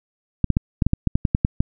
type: clicks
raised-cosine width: 5 ms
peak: -4 dBFS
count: 12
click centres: 0.443 / 0.503 / 0.569 / 0.822 / 0.866 / 0.934 / 1.073 / 1.155 / 1.252 / 1.349 / 1.449 / 1.605 s
effects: none